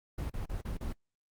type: noise bursts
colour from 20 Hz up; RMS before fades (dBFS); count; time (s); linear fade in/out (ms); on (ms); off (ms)
brown; -36; 5; 0.18-0.928; 5; 120; 37
effects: noise-tail reverb RT60 0.1 s tail -23 dB re dry + Opus 24 kbps